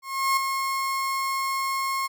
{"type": "tone with ADSR envelope", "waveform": "35% pulse", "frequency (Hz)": 1079, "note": "C#6", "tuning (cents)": -47, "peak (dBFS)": -17, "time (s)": [0.02, 2.08], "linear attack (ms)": 350, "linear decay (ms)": 4, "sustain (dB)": -6, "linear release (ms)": 24, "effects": []}